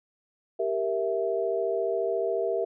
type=chord; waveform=sine; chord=E diminished; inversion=first; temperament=equal; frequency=392 / 466.2 / 659.3 Hz; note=G4 / Bb4 / E5; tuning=0 / 0 / 0 cents; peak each=-29 dBFS; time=0.59-2.65 s; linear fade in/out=10 ms; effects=none